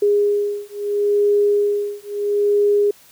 sine beating tone pair, 410 / 410.75 Hz, G#4 / G#4, -22 / -19 cents, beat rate 0.75 Hz, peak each -18 dBFS, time 0.02-2.91 s, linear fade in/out 5 ms, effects white hiss -49 dBFS RMS until 3.11 s

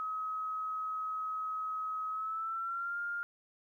sine tone with pitch glide, 1274 to 1405.4 Hz, D#6 to F6, +41 to +10 cents, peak -34 dBFS, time 0-3.23 s, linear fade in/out 0 ms, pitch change +169 cents, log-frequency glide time 2.11-2.99 s, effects 12-bit

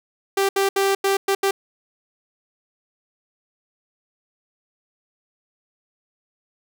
sawtooth tone bursts at uneven times, 392 Hz, G4, in tune, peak -13 dBFS, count 6, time 0.37-0.49 / 0.56-0.69 / 0.76-0.95 / 1.04-1.17 / 1.28-1.35 / 1.43-1.51 s, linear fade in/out 5 ms, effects none

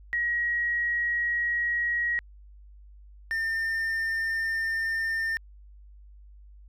sine / triangle tone pair in turn, 1900 / 1805.4 Hz, A#6 / A6, +33 / +44 cents, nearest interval minor second, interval 89 cents, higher first, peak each -24 dBFS, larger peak neither, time 0.13-2.19 / 3.31-5.37 s, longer neither, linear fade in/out 0 ms, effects added 50 Hz sine -47 dBFS peak until 6.68 s

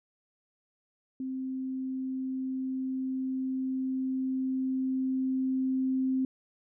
sine tone with level ramp, 261.6 Hz, C4, in tune, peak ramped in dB -32 to -25 dBFS, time 1.2-6.25 s, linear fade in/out 2 ms, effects none

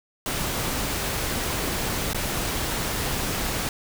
pink noise with dropouts, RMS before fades -27 dBFS, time 0.26-3.69 s, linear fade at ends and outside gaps 1 ms, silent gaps 2.132-2.146 s, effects none

